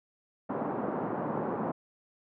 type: band-pass noise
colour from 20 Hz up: pink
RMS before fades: -33 dBFS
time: 0.49-1.72 s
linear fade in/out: 10 ms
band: 170 to 1100 Hz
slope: 24 dB/octave
effects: none